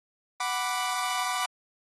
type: chord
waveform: sawtooth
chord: B minor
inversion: second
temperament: equal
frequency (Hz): 740 / 987.8 / 1174.7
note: F#5 / B5 / D6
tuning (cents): 0 / 0 / 0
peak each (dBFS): -28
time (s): 0.4-1.46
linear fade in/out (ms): 5
effects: AAC 32 kbps